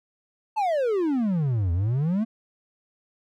triangle exponential two-way sweep, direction down then up, 900 to 82.2 to 232.3 Hz, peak -19 dBFS, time 0.56-2.25 s, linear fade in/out 20 ms, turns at 1.72 s, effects none

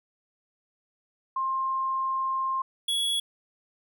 sine / square tone pair in turn, 1059 / 3362 Hz, C6 / G#7, +21 / +20 cents, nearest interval octave + minor sixth, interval 1999 cents, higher second, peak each -25 dBFS, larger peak neither, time 1.36-2.62 / 2.88-3.2 s, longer first, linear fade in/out 5 ms, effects none

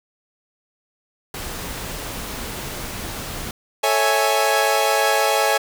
pink noise, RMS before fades -30 dBFS, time 1.34-3.51 s, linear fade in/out 2 ms
sawtooth chord, A major seventh, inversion none, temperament equal with one note detuned, 440 / 554.4 / 657 / 830.6 Hz, A4 / C#5 / E5 / G#5, 0 / 0 / -6 / 0 cents, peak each -20 / -18 / -19 / -16 dBFS, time 3.83-5.58 s, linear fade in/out 10 ms
effects none

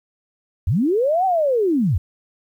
sine linear two-way sweep, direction up then down, 67.7 to 777 to 67.7 Hz, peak -15 dBFS, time 0.67-1.98 s, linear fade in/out 5 ms, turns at 1.25 s, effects 9-bit

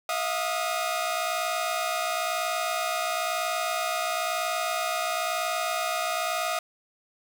sawtooth tone cluster, 651 / 712 / 1234 Hz, E5 / F5 / D#6, -22 / +33 / -15 cents, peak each -27 dBFS, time 0.09-6.59 s, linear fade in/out 2 ms, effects none

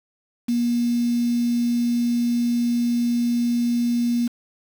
sine tone with quantisation, 238.6 Hz, A#3, 41 cents sharp, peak -18 dBFS, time 0.48-4.28 s, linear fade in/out 10 ms, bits 6, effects none

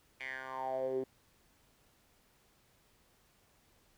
10% pulse tone with band-pass filter sweep, 131.6 Hz, C3, 10 cents sharp, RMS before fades -38 dBFS, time 0.2-1.04 s, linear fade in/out 5 ms, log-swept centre 2400 to 330 Hz, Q 6.4, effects pink hiss -69 dBFS RMS until 3.97 s

